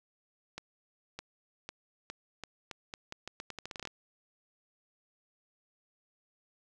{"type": "accelerating click train", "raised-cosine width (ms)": 0.2, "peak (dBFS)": -23, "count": 19, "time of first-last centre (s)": [0.58, 3.874], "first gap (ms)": 610, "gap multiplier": 0.82, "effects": []}